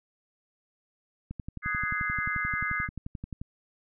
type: click train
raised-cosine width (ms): 5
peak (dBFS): -24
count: 25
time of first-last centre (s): 1.31-3.415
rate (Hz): 11.4
type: chord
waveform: sine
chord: Ab dominant seventh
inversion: second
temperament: just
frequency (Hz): 1245.9 / 1495.1 / 1661.2 / 2077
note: Eb6 / Gb6 / Ab6 / C7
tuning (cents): +2 / +18 / 0 / -13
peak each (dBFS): -34 / -36 / -32 / -32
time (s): 1.62-2.89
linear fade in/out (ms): 50
effects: none